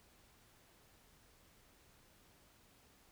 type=silence; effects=pink hiss -67 dBFS RMS until 3.11 s